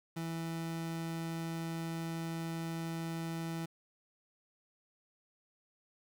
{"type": "tone", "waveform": "30% pulse", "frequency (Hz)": 164.81, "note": "E3", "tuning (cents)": 0, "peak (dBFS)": -34, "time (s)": [0.16, 3.66], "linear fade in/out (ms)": 10, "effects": ["10-bit"]}